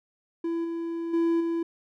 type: tone with level steps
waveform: triangle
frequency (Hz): 334.3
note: E4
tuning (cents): +24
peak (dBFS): -24 / -27 / -19 / -23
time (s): 0.44-1.63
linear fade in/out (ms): 5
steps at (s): 0.64 / 1.13 / 1.4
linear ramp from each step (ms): 10
effects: none